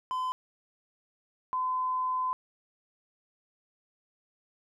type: tone pair in turn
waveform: triangle / sine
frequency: 1020 / 1020 Hz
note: C6 / C6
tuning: -44 / -44 cents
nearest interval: unison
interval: 0 cents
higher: neither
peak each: -27 dBFS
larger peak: neither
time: 0.11-0.32 / 1.53-2.33 s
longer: second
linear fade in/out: 0 ms
effects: none

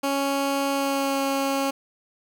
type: tone with pitch glide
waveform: 15% pulse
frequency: 277.2 to 273.9 Hz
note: C#4 to C#4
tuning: 0 to -21 cents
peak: -16 dBFS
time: 0.03-1.71 s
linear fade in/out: 10 ms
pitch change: -21 cents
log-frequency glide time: 0.7-1.22 s
effects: none

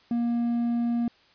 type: tone with hard clipping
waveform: sine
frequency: 236.4 Hz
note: A#3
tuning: 24 cents sharp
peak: -24 dBFS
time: 0.11-1.08 s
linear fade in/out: 2 ms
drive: 3 dB
effects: white hiss -59 dBFS RMS until 1.34 s + resampled to 11025 Hz

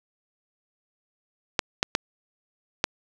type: clicks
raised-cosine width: 0.2 ms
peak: -3 dBFS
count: 4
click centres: 1.592 / 1.829 / 1.951 / 2.841 s
effects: none

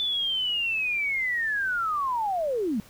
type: linear sweep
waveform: sine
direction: down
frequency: 3520 to 192.9 Hz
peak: -24 dBFS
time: 0-2.8 s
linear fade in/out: 0 ms
effects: pink hiss -52 dBFS RMS until 2.89 s

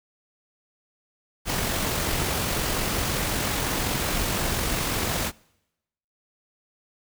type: noise with amplitude modulation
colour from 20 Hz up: pink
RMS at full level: -25 dBFS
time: 1.45-5.32 s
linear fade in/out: 50 ms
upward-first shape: sine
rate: 45.6 Hz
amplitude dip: 25%
effects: noise-tail reverb RT60 0.9 s tail -25 dB re dry

